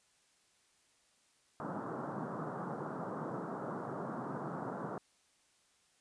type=band-pass noise; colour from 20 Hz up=pink; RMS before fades=-41 dBFS; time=1.6-4.98 s; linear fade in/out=0 ms; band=130 to 1400 Hz; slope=48 dB/octave; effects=white hiss -71 dBFS RMS until 6 s + resampled to 22050 Hz